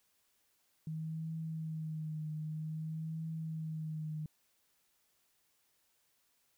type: tone with vibrato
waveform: sine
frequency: 157.6 Hz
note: D#3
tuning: 23 cents sharp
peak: -37 dBFS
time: 0.87-4.26 s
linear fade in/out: 2 ms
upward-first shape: triangle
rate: 0.52 Hz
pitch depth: 41 cents each way
effects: white hiss -75 dBFS RMS until 6.57 s